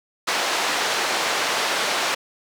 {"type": "band-pass noise", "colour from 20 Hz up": "pink", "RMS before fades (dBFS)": -23, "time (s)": [0.27, 2.15], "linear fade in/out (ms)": 10, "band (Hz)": [600, 5900], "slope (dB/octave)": 12, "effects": []}